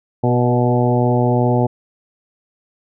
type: harmonic tone with a mistuned harmonic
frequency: 122.7 Hz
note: B2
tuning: 11 cents flat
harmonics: 1 / 2 / 3 / 4 / 5 / 6 / 7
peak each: -16 / -19 / -21 / -22 / -23 / -24 / -24 dBFS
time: 0.23-1.67 s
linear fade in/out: 10 ms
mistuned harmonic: 4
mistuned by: -18 cents
effects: none